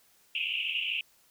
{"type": "band-pass noise", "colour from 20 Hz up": "pink", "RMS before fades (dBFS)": -32, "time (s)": [0.35, 1.01], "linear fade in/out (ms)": 2, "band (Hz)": [2500, 3000], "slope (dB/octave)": 96, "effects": ["white hiss -64 dBFS RMS until 1.3 s"]}